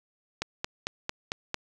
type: click train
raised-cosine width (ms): 0.2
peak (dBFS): -12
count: 6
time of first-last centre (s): 0.42-1.544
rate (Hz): 4.45
effects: none